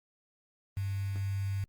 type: tone with quantisation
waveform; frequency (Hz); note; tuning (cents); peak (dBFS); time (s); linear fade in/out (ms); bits
sine; 98.3; G2; +5; -30; 0.77-1.64; 0; 8
effects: Opus 32 kbps